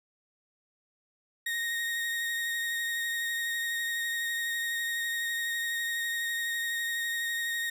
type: tone with vibrato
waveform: 35% pulse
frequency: 1864 Hz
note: A#6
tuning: 1 cent flat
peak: -28 dBFS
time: 1.46-7.7 s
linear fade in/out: 5 ms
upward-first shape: triangle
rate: 12 Hz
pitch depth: 21 cents each way
effects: none